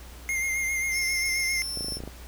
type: tone with vibrato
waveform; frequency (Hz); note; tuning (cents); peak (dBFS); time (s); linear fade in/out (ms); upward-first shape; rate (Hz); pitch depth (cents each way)
square; 2119; C7; +21; -26; 0.29-1.62; 0; sine; 7.5; 30
type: tone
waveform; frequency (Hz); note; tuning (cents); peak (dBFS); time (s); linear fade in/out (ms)
sawtooth; 5370; E8; +31; -28; 0.91-2; 50
type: clicks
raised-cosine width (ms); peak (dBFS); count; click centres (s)
2; -24; 9; 1.773 / 1.808 / 1.846 / 1.884 / 1.922 / 1.97 / 2.004 / 2.037 / 2.076
effects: added 60 Hz sine -43 dBFS peak until 2.27 s + pink hiss -48 dBFS RMS until 2.27 s